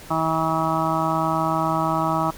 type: harmonic tone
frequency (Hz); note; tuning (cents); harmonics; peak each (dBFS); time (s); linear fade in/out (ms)
160.9; E3; -42; 1 / 2 / 4 / 5 / 6 / 7 / 8; -27 / -27 / -27 / -27 / -27 / -27 / -27; 0.1-2.31; 10
effects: pink hiss -42 dBFS RMS until 2.37 s